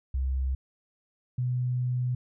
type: tone pair in turn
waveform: sine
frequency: 65.7 / 124.92 Hz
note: C2 / B2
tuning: +8 / +20 cents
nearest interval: major seventh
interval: 1112 cents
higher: second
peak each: -25 dBFS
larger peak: neither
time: 0.14-0.55 / 1.38-2.15 s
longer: second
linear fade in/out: 5 ms
effects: none